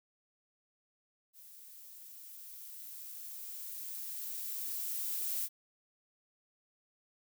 violet noise with level ramp, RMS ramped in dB -55 to -35 dBFS, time 1.33-5.49 s, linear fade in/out 50 ms, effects none

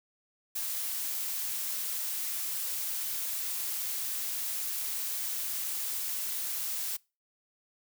blue noise, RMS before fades -34 dBFS, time 0.55-6.97 s, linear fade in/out 10 ms, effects noise-tail reverb RT60 0.3 s tail -25 dB re dry

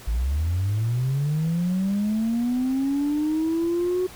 sine linear sweep, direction up, 51.1 to 370 Hz, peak -19 dBFS, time 0.07-4.07 s, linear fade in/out 10 ms, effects tanh soft clip ceiling -18 dBFS + pink hiss -44 dBFS RMS until 4.15 s

